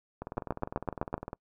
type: two click trains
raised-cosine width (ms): 1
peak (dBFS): -23 / -15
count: 23 / 7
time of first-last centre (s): 0.22-1.331 / 0.38-1.141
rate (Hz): 19.8 / 7.88
effects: noise-tail reverb RT60 0.1 s tail -26 dB re dry